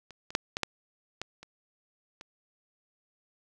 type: clicks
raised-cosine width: 0.2 ms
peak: -29 / -26 / -6 / -14 / -10 / -17 / -29 / -27 dBFS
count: 8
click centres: 0.107 / 0.305 / 0.351 / 0.569 / 0.633 / 1.216 / 1.43 / 2.211 s
effects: none